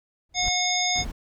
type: noise with exponential growth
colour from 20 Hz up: brown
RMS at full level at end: -28 dBFS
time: 0.29-0.49 s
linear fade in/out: 5 ms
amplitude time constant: 43 ms
type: harmonic tone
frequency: 724 Hz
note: F#5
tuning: 38 cents flat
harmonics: 1 / 3 / 5 / 7 / 9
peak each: -28 / -28 / -28 / -28 / -28 dBFS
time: 0.34-1.05 s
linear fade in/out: 50 ms
type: noise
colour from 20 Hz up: brown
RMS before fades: -33 dBFS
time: 0.95-1.12 s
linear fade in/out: 10 ms
effects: none